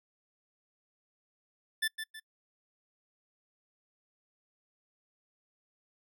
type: tone with echo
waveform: 25% pulse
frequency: 1760 Hz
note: A6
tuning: in tune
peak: -24 dBFS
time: 1.82-1.88 s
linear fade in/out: 10 ms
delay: 160 ms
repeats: 2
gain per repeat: -8 dB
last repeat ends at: 2.2 s
effects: noise-tail reverb RT60 0.1 s tail -24 dB re dry